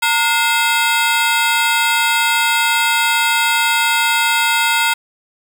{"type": "ring-modulated tone", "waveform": "20% pulse", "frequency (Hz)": 1174.7, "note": "D6", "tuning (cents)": 0, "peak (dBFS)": -5, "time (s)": [0.02, 4.94], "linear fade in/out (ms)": 10, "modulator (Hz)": 259, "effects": []}